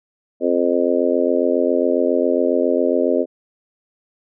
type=harmonic tone; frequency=87.31 Hz; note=F2; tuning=in tune; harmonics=3 / 4 / 5 / 6 / 7; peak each=-21 / -21 / -21 / -21 / -21 dBFS; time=0.4-3.26 s; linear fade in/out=50 ms; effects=none